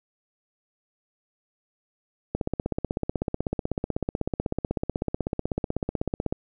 click train, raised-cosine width 2 ms, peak -12 dBFS, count 65, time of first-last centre 2.35-6.325 s, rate 16.1 Hz, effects none

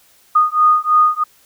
sine beating tone pair, 1232 / 1235.1 Hz, D#6 / D#6, -17 / -13 cents, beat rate 3.1 Hz, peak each -13 dBFS, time 0.35-1.24 s, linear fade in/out 10 ms, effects white hiss -52 dBFS RMS until 1.45 s

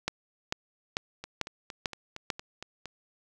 two click trains, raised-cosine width 0.2 ms, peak -22 / -11 dBFS, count 8 / 6, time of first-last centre 1.24-2.857 / 0.08-2.302 s, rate 4.33 / 2.25 Hz, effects none

